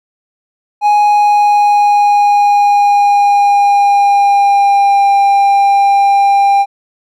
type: tone with pitch glide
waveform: triangle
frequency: 830.6 to 797.7 Hz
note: G#5 to G5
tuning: 0 to +30 cents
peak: -4 dBFS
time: 0.81-6.66 s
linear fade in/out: 50 ms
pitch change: -70 cents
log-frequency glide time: 1.01-5.13 s
effects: none